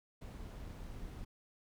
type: noise with amplitude modulation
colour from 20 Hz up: brown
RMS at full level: -45 dBFS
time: 0.21-1.25 s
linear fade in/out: 10 ms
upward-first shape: sine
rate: 200 Hz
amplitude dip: 35%
effects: none